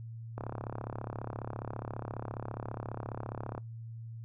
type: click train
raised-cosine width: 1 ms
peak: -24 dBFS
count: 112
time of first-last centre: 0.38-3.579 s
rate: 34.7 Hz
effects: noise-tail reverb RT60 0.2 s tail -26 dB re dry + added 114 Hz sine -41 dBFS peak until 4.24 s